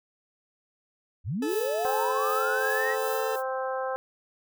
sine linear sweep, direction up, 65.41 to 1947 Hz, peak -27 dBFS, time 1.24-2.96 s, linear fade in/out 50 ms
40% pulse tone with pitch glide, 433.4 to 445.6 Hz, A4 to A4, -26 to +22 cents, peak -29 dBFS, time 1.42-3.36 s, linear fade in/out 5 ms, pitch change +48 cents, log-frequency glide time 2.85-3.2 s
violet noise with tremolo, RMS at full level -38 dBFS, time 1.47-3.43 s, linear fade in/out 50 ms, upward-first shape sine, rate 2.6 Hz, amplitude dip 60%
harmonic tone, 261.6 Hz, C4, in tune, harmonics 2 / 3 / 4 / 5 / 6, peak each -30 / -34 / -36 / -38 / -40 dBFS, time 1.85-3.96 s, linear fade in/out 0 ms
effects none

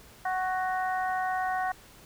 harmonic tone with a mistuned harmonic, 372.1 Hz, F#4, 10 cents sharp, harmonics 2 / 3 / 4 / 5, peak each -28 / -36 / -36 / -37 dBFS, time 0.25-1.72 s, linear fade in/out 5 ms, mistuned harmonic 3, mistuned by -16 cents, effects pink hiss -53 dBFS RMS until 2.05 s

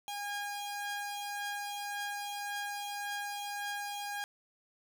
sawtooth tone pair together, 815.9 / 1630 Hz, G#5 / G#6, -31 / -33 cents, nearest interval octave, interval 1198 cents, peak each -34 / -39 dBFS, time 0.08-4.24 s, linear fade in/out 0 ms, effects none

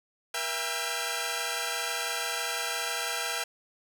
10% pulse tone cluster, 478.7 / 666 / 804 / 1358 / 1578 Hz, A#4 / E5 / G5 / F6 / G6, +46 / +18 / +44 / -49 / +11 cents, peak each -29 / -27 / -28 / -29 / -28 dBFS, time 0.34-3.44 s, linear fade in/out 5 ms, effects none

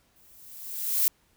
violet noise with exponential growth, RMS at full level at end -21 dBFS, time 0.16-1.08 s, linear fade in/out 0 ms, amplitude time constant 200 ms, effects pink hiss -66 dBFS RMS until 1.36 s

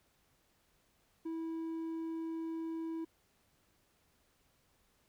sine tone with hard clipping, 326.3 Hz, E4, 18 cents flat, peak -38 dBFS, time 1.25-3.05 s, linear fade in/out 10 ms, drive 3 dB, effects pink hiss -73 dBFS RMS until 5.08 s

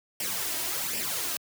white noise with flanger, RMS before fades -31 dBFS, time 0.2-1.37 s, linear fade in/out 2 ms, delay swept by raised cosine 0.38 to 3.18 ms, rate 1.3 Hz, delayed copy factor +0.65, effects high-pass 100 Hz 12 dB/octave

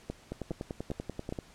two click trains, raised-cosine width 2 ms, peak -21 / -22 dBFS, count 4 / 12, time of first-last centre 0.1-1.324 / 0.32-1.388 s, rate 2.45 / 10.3 Hz, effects pink hiss -57 dBFS RMS until 1.54 s + low-pass 9000 Hz 12 dB/octave

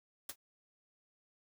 white noise with exponential decay, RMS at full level -36 dBFS, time 0.29-0.36 s, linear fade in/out 5 ms, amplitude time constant 15 ms, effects none

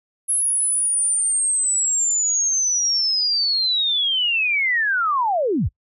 sine linear sweep, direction down, 10800 to 41.01 Hz, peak -17 dBFS, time 0.28-5.69 s, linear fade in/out 20 ms, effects noise-tail reverb RT60 0.1 s tail -25 dB re dry

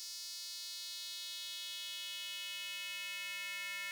square tone with high-pass filter sweep, 197.5 Hz, G3, 13 cents sharp, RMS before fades -44 dBFS, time 0-3.91 s, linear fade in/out 0 ms, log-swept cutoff 5000 to 2100 Hz, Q 3.2, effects none

